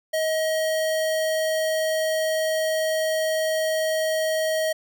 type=tone; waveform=square; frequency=633 Hz; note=D#5; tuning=30 cents sharp; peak=-22 dBFS; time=0.13-4.73 s; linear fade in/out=10 ms; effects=none